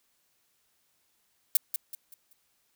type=noise with echo; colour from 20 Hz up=violet; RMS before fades=-21 dBFS; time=1.55-1.57 s; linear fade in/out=2 ms; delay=190 ms; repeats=4; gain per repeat=-9 dB; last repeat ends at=2.33 s; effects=white hiss -72 dBFS RMS until 2.75 s